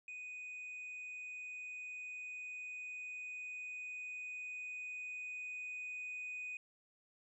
triangle tone with level ramp, 2489 Hz, D#7, in tune, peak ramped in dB -43 to -39 dBFS, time 0.08-6.57 s, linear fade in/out 2 ms, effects tanh soft clip ceiling -37 dBFS + resampled to 22050 Hz

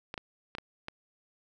clicks, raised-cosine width 0.3 ms, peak -21 dBFS, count 5, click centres 0.141 / 0.178 / 0.551 / 0.584 / 0.884 s, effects none

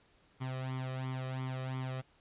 sawtooth tone with flanger, 130.1 Hz, C3, 9 cents flat, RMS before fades -38 dBFS, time 0.4-2.02 s, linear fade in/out 20 ms, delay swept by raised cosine 0.91 to 1.65 ms, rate 2.9 Hz, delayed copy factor +0.75, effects pink hiss -67 dBFS RMS until 2.2 s + resampled to 8000 Hz

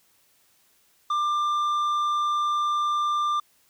sine tone with tanh clipping, 1190 Hz, D6, 22 cents sharp, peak -23 dBFS, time 1.1-3.4 s, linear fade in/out 5 ms, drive 7 dB, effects white hiss -63 dBFS RMS until 3.69 s

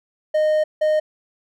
triangle tone bursts at uneven times, 616 Hz, D#5, 17 cents flat, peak -13 dBFS, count 2, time 0.34-0.64 / 0.81-1 s, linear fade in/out 10 ms, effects none

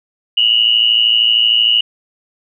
sine tone pair together, 2847 / 2960 Hz, F7 / F#7, +33 / 0 cents, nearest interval minor second, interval 67 cents, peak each -12 dBFS, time 0.37-1.81 s, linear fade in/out 5 ms, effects none

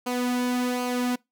sawtooth tone with flanger, 247.7 Hz, B3, 5 cents sharp, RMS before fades -26 dBFS, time 0.06-1.16 s, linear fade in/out 10 ms, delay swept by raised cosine 0.54 to 2.54 ms, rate 1.3 Hz, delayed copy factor -0.55, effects noise-tail reverb RT60 0.2 s tail -24 dB re dry

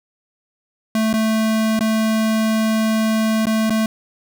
square tone with dropouts, 220 Hz, A3, in tune, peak -16 dBFS, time 0.95-3.86 s, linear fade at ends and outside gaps 2 ms, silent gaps 1.13-1.138 / 1.792-1.807 / 3.456-3.468 / 3.697-3.704 s, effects none

